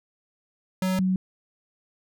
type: tone pair in turn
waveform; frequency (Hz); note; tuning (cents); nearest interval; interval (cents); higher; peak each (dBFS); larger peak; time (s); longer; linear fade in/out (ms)
square / sine; 186.6 / 186.6; F#3 / F#3; +15 / +15; unison; 0; neither; -23 / -20; second; 0.82-0.99 / 0.99-1.16; neither; 2
effects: none